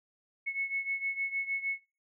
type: beating tone pair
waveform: sine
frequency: 2196 / 2202.5 Hz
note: C#7 / C#7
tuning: -17 / -12 cents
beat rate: 6.5 Hz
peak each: -33 / -35 dBFS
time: 0.46-1.78 s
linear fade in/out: 20 ms
effects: noise-tail reverb RT60 0.3 s tail -17 dB re dry